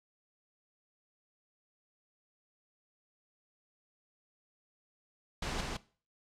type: noise with echo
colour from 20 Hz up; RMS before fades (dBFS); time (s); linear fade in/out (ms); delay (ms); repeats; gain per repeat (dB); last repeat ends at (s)
pink; -36; 5.42-5.61; 5; 160; 1; -2; 5.77
effects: noise-tail reverb RT60 0.4 s tail -19 dB re dry + low-pass 6000 Hz 12 dB/octave